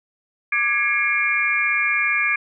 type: tone cluster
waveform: sine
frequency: 1181 / 1662 / 2161 / 2376 Hz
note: D6 / G#6 / C#7 / D7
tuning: +9 / +1 / -45 / +20 cents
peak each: -28 / -23 / -22 / -21 dBFS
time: 0.52-2.36 s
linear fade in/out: 5 ms
effects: none